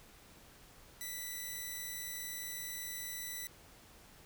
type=tone; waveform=5% pulse; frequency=1975.5 Hz; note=B6; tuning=in tune; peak=-30 dBFS; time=1.01-3.47 s; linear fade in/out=0 ms; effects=pink hiss -59 dBFS RMS until 4.25 s